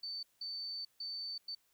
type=tone bursts at uneven times; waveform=sine; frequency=4544 Hz; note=C#8; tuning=42 cents sharp; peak=-39 dBFS; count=4; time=0.03-0.23 / 0.41-0.85 / 1-1.38 / 1.48-1.55 s; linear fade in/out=5 ms; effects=white hiss -74 dBFS RMS until 1.73 s